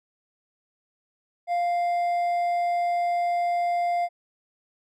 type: tone with hard clipping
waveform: triangle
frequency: 698.5 Hz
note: F5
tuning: in tune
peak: -23 dBFS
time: 1.47-4.09 s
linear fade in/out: 50 ms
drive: 7 dB
effects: none